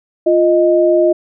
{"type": "tone pair together", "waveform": "sine", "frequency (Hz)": [349, 622.3], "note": ["F4", "D#5"], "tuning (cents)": [-1, 0], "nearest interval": "minor seventh", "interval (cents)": 1001, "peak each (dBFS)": -11, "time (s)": [0.26, 1.13], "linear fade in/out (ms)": 10, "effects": []}